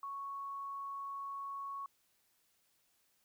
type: tone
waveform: sine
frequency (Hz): 1108.7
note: C#6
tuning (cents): 0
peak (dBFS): -40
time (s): 0.03-1.86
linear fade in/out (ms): 2
effects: white hiss -75 dBFS RMS until 3.24 s